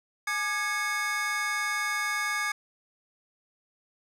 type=tone cluster; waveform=square; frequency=842 / 1203 / 1664 / 2193 Hz; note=G#5 / D6 / G#6 / C#7; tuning=+24 / +41 / +3 / -19 cents; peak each=-40 / -34 / -32 / -32 dBFS; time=0.27-2.52 s; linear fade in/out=5 ms; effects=low-pass 11000 Hz 12 dB/octave